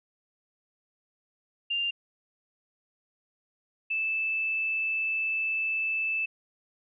sine tone pair in turn, 2794 / 2632 Hz, F7 / E7, 0 / -3 cents, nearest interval minor second, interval 103 cents, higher first, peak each -26 dBFS, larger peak neither, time 1.7-1.91 / 3.9-6.26 s, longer second, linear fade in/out 10 ms, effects none

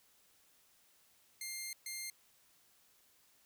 10% pulse tone bursts at uneven times, 2110 Hz, C7, 14 cents sharp, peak -32 dBFS, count 2, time 1.41-1.73 / 1.86-2.1 s, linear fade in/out 2 ms, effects white hiss -69 dBFS RMS until 3.45 s

